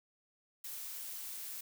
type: noise with ADSR envelope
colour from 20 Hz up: blue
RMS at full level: -42 dBFS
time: 0.64-1.61 s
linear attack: 6 ms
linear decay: 5 ms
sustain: -2 dB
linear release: 6 ms
effects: none